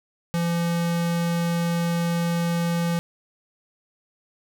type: tone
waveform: square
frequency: 170.2 Hz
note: F3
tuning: 44 cents flat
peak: -22 dBFS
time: 0.34-2.99 s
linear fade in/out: 0 ms
effects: none